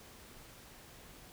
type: silence
effects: pink hiss -55 dBFS RMS until 1.32 s